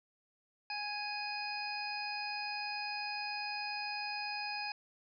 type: harmonic tone with a mistuned harmonic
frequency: 830.6 Hz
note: G#5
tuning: in tune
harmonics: 1 / 2 / 3 / 5 / 6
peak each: -41 / -47 / -41 / -49 / -43 dBFS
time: 0.7-4.72 s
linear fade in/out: 2 ms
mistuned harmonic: 5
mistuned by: +36 cents
effects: none